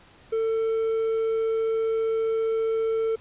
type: tone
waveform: triangle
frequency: 447.5 Hz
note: A4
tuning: 29 cents sharp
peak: -20 dBFS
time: 0.32-3.16 s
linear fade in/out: 10 ms
effects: pink hiss -53 dBFS RMS until 3.2 s + resampled to 8000 Hz